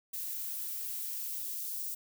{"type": "noise with high-pass filter sweep", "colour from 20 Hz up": "violet", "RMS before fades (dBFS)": -38, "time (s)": [0.13, 1.95], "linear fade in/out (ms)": 10, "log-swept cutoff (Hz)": [420, 4700], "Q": 0.83, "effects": []}